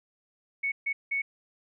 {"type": "tone bursts at uneven times", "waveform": "sine", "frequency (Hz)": 2217, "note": "C#7", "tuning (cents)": 0, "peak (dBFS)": -26, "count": 3, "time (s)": [[0.63, 0.72], [0.86, 0.93], [1.11, 1.22]], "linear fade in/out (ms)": 10, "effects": []}